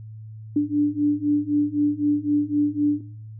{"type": "beating tone pair", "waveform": "sine", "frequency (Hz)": [291.6, 295.5], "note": ["D4", "D4"], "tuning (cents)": [-12, 11], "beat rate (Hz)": 3.9, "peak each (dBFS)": -21, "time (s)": [0.56, 3.01], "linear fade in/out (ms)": 5, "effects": ["noise-tail reverb RT60 0.5 s tail -18 dB re dry", "added 109 Hz sine -36 dBFS peak until 3.39 s"]}